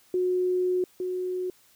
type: tone pair in turn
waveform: sine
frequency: 364.4 / 365.9 Hz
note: F#4 / F#4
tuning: -26 / -19 cents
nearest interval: unison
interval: 7 cents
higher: second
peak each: -22 / -27 dBFS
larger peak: first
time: 0.14-0.84 / 1-1.5 s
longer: first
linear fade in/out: 2 ms
effects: white hiss -60 dBFS RMS until 1.75 s